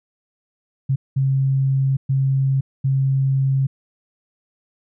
sine tone bursts at uneven times, 134.9 Hz, C#3, 47 cents flat, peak -15 dBFS, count 4, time 0.89-0.96 / 1.16-1.97 / 2.09-2.61 / 2.84-3.67 s, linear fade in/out 10 ms, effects none

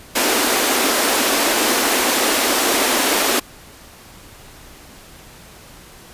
pink high-pass noise, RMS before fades -17 dBFS, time 0.15-3.4 s, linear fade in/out 10 ms, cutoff 240 Hz, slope 48 dB/octave, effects pink hiss -42 dBFS RMS until 6.13 s + resampled to 32000 Hz

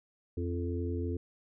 harmonic tone with a mistuned harmonic, 87.31 Hz, F2, in tune, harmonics 1 / 3 / 4 / 5, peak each -33 / -38 / -39 / -40 dBFS, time 0.37-1.17 s, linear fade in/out 5 ms, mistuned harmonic 4, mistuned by -22 cents, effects none

